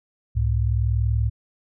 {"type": "tone pair together", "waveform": "sine", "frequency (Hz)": [67.8, 108.34], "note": ["C#2", "A2"], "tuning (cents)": [-38, -26], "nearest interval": "minor sixth", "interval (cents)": 812, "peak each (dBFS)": -21, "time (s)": [0.35, 1.3], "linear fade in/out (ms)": 20, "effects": []}